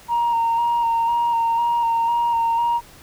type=tone with vibrato; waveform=sine; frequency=932.3 Hz; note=A#5; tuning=in tune; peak=-15 dBFS; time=0.08-2.81 s; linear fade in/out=50 ms; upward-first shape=square; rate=2 Hz; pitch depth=20 cents each way; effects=tanh soft clip ceiling -14 dBFS + pink hiss -46 dBFS RMS until 3.02 s